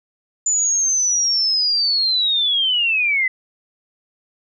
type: linear sweep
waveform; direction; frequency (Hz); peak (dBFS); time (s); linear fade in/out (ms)
sine; down; 7050 to 2000; -15; 0.46-3.28; 5
effects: none